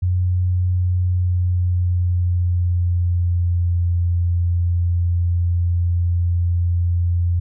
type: tone with pitch glide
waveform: sine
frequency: 90.4 to 86.92 Hz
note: F#2 to F2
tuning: -40 to -8 cents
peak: -15 dBFS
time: 0.02-7.4 s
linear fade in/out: 10 ms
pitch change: -68 cents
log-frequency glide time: 0.75-3.85 s
effects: none